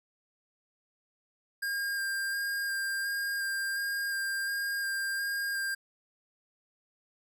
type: tone with vibrato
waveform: square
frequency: 1605 Hz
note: G6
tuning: 40 cents sharp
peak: -31 dBFS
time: 1.62-5.75 s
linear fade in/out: 10 ms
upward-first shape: square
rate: 1.4 Hz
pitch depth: 11 cents each way
effects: none